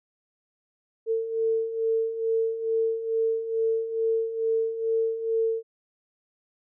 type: beating tone pair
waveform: sine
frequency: 448.5 / 450.8 Hz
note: A4 / A4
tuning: +33 / +42 cents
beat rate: 2.3 Hz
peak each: -30 / -24 dBFS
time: 1.06-5.63 s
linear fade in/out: 50 ms
effects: none